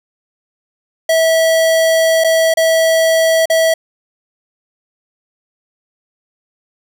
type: tone with dropouts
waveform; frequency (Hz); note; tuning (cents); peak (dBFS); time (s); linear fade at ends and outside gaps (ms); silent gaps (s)
square; 650; E5; -24; -10; 1.09-3.74; 5; 2.239-2.244 / 2.54-2.571 / 3.457-3.499
effects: none